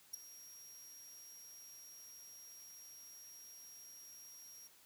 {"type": "tone with ADSR envelope", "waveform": "30% pulse", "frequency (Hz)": 5640, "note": "F8", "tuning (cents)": 16, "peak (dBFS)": -33, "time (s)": [0.13, 4.68], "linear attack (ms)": 12, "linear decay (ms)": 7, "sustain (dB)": -17, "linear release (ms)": 14, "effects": ["white hiss -65 dBFS RMS until 4.85 s", "high-pass 80 Hz 12 dB/octave"]}